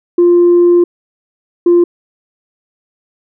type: tone pair in turn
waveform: sine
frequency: 349.2 / 347.8 Hz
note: F4 / F4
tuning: 0 / -7 cents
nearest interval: unison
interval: 7 cents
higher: first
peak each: -3 dBFS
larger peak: neither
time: 0.18-0.84 / 1.66-1.84 s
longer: first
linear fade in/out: 5 ms
effects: tanh soft clip ceiling -2 dBFS